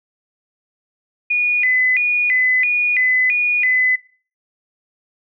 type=tone with vibrato; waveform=sine; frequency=2222 Hz; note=C#7; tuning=4 cents sharp; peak=-13 dBFS; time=1.3-3.96 s; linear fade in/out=10 ms; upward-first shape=square; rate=1.5 Hz; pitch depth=170 cents each way; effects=noise-tail reverb RT60 0.4 s tail -18 dB re dry